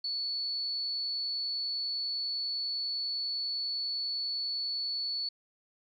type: tone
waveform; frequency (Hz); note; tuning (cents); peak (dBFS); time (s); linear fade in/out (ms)
sine; 4435; C#8; 0; -31; 0.04-5.29; 5
effects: 12-bit